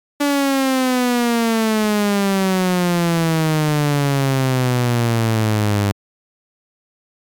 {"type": "exponential sweep", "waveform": "sawtooth", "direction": "down", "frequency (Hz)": [289.6, 99.9], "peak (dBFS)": -11, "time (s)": [0.2, 5.92], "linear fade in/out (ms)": 10, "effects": ["Opus 48 kbps"]}